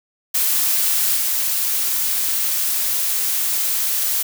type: noise with level steps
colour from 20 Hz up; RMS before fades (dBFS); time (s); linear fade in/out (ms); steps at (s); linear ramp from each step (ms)
blue; -18 / -20; 0.34-4.23; 10; 1.16; 10
effects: none